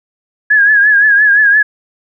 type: tone with vibrato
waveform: sine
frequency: 1670 Hz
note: G#6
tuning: 9 cents sharp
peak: -5 dBFS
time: 0.5-1.63 s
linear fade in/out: 10 ms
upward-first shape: triangle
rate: 5.8 Hz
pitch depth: 81 cents each way
effects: none